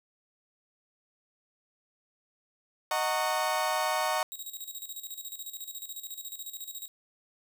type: chord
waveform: 35% pulse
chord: D# minor seventh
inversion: none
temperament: equal with one note detuned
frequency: 622.3 / 740 / 917.4 / 1108.7 Hz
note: D#5 / F#5 / A#5 / C#6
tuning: 0 / 0 / -28 / 0 cents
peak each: -31 dBFS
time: 2.91-4.23 s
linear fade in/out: 2 ms
type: tone with tremolo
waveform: 5% pulse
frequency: 3812 Hz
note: A#7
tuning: 38 cents sharp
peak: -29 dBFS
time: 4.32-6.88 s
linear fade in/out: 0 ms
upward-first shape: square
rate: 14 Hz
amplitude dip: 70%
effects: none